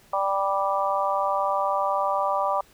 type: harmonic tone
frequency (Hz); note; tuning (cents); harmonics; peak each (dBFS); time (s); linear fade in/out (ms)
196; G3; 0; 3 / 4 / 5 / 6; -27 / -27 / -27 / -27; 0.13-2.61; 5
effects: pink hiss -56 dBFS RMS until 2.73 s